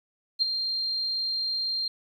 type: tone with ADSR envelope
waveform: sine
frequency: 4186 Hz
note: C8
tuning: in tune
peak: -18 dBFS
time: 0.39-1.88 s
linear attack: 31 ms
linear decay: 14 ms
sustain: -8 dB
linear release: 4 ms
effects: 10-bit